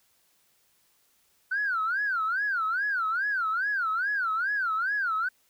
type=tone with vibrato; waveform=sine; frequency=1471 Hz; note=F#6; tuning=11 cents flat; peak=-24 dBFS; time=1.51-5.29 s; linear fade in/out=10 ms; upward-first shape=sine; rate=2.4 Hz; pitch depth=240 cents each way; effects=tanh soft clip ceiling -20 dBFS + white hiss -67 dBFS RMS until 5.49 s